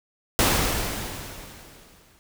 pink noise with exponential decay, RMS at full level -18 dBFS, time 0.39-2.19 s, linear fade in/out 0 ms, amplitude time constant 390 ms, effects none

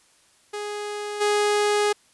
sawtooth tone with level steps, 415.3 Hz, G#4, in tune, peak -25 / -15 dBFS, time 0.53-1.93 s, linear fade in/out 10 ms, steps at 1.2 s, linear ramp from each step 20 ms, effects white hiss -59 dBFS RMS until 2.13 s + resampled to 24000 Hz

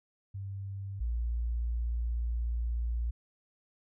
sine tone pair in turn, 98 / 58.27 Hz, G2 / A#1, 0 / 0 cents, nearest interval major sixth, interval 900 cents, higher first, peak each -36 / -29 dBFS, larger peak second, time 0.34-1 / 1-3.11 s, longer second, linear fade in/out 10 ms, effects none

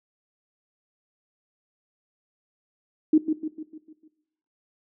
sine tone with echo, 311.1 Hz, D#4, in tune, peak -13 dBFS, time 3.13-3.18 s, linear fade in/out 5 ms, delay 150 ms, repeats 6, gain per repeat -6 dB, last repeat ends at 4.08 s, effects noise-tail reverb RT60 0.9 s tail -17 dB re dry

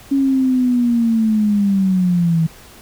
sine linear sweep, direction down, 277.2 to 160 Hz, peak -12 dBFS, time 0.11-2.47 s, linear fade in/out 10 ms, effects pink hiss -42 dBFS RMS until 2.81 s

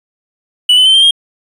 triangle tone with pitch steps, 2960 / 3026 / 3093 / 3161 / 3232 Hz, F#7 / F#7 / G7 / G7 / G#7, 0 / +38 / -24 / +14 / -48 cents, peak -3 dBFS, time 0.69-1.11 s, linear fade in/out 5 ms, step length 84 ms, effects resampled to 32000 Hz

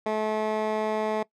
15% pulse tone with band-pass filter, 215.9 Hz, A3, 33 cents flat, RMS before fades -27 dBFS, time 0.06-1.23 s, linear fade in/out 5 ms, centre 700 Hz, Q 0.66, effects noise-tail reverb RT60 0.1 s tail -21 dB re dry

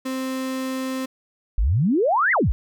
35% pulse tone, 261.6 Hz, C4, in tune, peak -23 dBFS, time 0.05-1.06 s, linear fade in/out 10 ms
sine exponential two-way sweep, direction up then down, 43.65 to 2130 to 43.65 Hz, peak -16 dBFS, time 1.58-2.52 s, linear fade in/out 0 ms, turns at 2.32 s
effects none

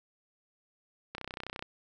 click train, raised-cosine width 0.3 ms, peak -22 dBFS, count 16, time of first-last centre 1.15-1.625 s, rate 31.6 Hz, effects none

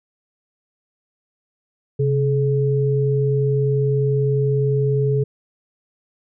sine tone pair together, 134.27 / 425.8 Hz, C3 / G#4, +45 / +43 cents, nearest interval octave + minor sixth, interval 1998 cents, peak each -17 / -20 dBFS, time 1.99-5.24 s, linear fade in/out 10 ms, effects none

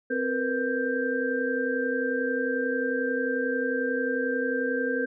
sine tone cluster, 261 / 463.3 / 494.5 / 1576 Hz, C4 / A#4 / B4 / G6, -4 / -11 / +2 / +9 cents, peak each -30 dBFS, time 0.1-5.06 s, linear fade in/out 10 ms, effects none

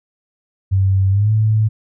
sine tone with pitch glide, 96.2 to 108.61 Hz, G2 to A2, -32 to -22 cents, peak -11 dBFS, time 0.71-1.69 s, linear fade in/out 20 ms, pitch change +210 cents, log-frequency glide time 1.1-1.31 s, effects none

